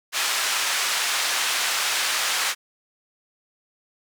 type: band-pass noise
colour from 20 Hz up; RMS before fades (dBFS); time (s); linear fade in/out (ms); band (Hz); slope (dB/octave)
pink; -24; 0.12-2.55; 50; 1300 to 9100; 12
effects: none